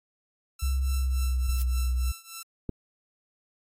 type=tone with tremolo; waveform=5% pulse; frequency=1336 Hz; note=E6; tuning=23 cents sharp; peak=-25 dBFS; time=0.59-2.43 s; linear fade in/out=5 ms; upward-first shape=triangle; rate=3.5 Hz; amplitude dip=90%
type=tone with pitch glide; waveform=sine; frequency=66.2 to 62.48 Hz; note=C2 to B1; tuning=+21 to +21 cents; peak=-23 dBFS; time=0.62-2.12 s; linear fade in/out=10 ms; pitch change=-100 cents; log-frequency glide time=0.86-1.56 s
type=noise with exponential growth; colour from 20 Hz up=violet; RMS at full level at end=-31 dBFS; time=1.49-1.62 s; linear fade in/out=2 ms; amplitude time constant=27 ms
type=click; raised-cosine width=3 ms; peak=-18 dBFS; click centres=2.693 s
effects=AAC 48 kbps